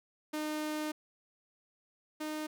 sawtooth tone pair in turn, 305.5 / 307.3 Hz, D#4 / D#4, -32 / -21 cents, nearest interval unison, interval 11 cents, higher second, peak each -30 / -32 dBFS, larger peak first, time 0.33-0.92 / 2.2-2.47 s, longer first, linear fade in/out 10 ms, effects none

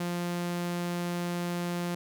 sawtooth tone, 174.61 Hz, F3, in tune, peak -26 dBFS, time 0-1.95 s, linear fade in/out 5 ms, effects none

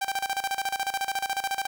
sawtooth tone with tremolo, 784 Hz, G5, in tune, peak -21 dBFS, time 0.01-1.67 s, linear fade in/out 10 ms, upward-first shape square, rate 14 Hz, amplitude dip 80%, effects none

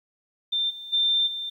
sine tone with level steps, 3582 Hz, A7, 30 cents sharp, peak -22 / -36 / -19 / -29 dBFS, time 0.52-1.5 s, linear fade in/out 10 ms, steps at 0.69 / 0.92 / 1.26 s, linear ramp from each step 20 ms, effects 10-bit

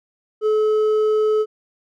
sine tone with hard clipping, 430 Hz, A4, 40 cents flat, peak -16 dBFS, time 0.41-1.46 s, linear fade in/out 50 ms, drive 4 dB, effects none

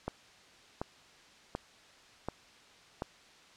click train, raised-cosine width 1 ms, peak -20 dBFS, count 5, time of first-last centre 0.08-3.021 s, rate 1.36 Hz, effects white hiss -58 dBFS RMS until 3.56 s + low-pass 5000 Hz 12 dB/octave

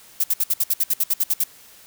violet noise bursts, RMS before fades -19 dBFS, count 13, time 0.2-1.438 s, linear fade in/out 5 ms, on 38 ms, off 62 ms, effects white hiss -48 dBFS RMS until 1.86 s

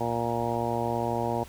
harmonic tone, 117.6 Hz, A#2, 16 cents sharp, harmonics 1 / 2 / 3 / 4 / 5 / 6 / 7 / 8, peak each -34 / -34 / -34 / -34 / -34 / -34 / -34 / -34 dBFS, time 0-1.44 s, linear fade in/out 10 ms, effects added 70 Hz sine -49 dBFS peak until 1.48 s + pink hiss -49 dBFS RMS until 1.48 s

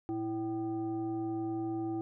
sine tone with frequency modulation, 329.2 Hz, E4, 2 cents flat, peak -32 dBFS, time 0.09-2.01 s, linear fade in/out 0 ms, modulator 443 Hz, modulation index 0.6, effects none

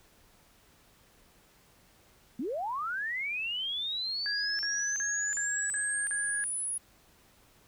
sine linear sweep, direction up, 213.5 to 10480 Hz, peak -31 dBFS, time 2.39-6.78 s, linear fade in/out 5 ms
sine tone bursts, 1661.2 Hz, G#6, in tune, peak -32 dBFS, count 6, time 4.26-6.44 s, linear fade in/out 0 ms, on 330 ms, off 40 ms
effects pink hiss -62 dBFS RMS until 7.67 s

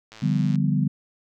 click train, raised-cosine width 0.2 ms, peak -26 dBFS, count 49, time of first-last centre 0.12-0.556 s, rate 110 Hz
sine chord, G dominant seventh, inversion second, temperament equal with one note detuned, 146.83 / 174.61 / 196 / 248.1 Hz, D3 / F3 / G3 / B3, 0 / 0 / 0 / +8 cents, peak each -22 / -27 / -24 / -27 dBFS, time 0.22-0.88 s, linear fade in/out 10 ms
effects none

